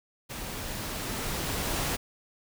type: noise with level ramp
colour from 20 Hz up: pink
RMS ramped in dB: -38 to -29 dBFS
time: 0.29-1.97 s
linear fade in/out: 20 ms
effects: none